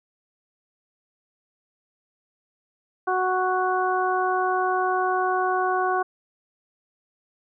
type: harmonic tone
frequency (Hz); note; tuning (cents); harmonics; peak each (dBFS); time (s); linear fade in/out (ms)
370; F#4; 0; 1 / 2 / 3 / 4; -26 / -24 / -26 / -29; 3.07-6.03; 10
effects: none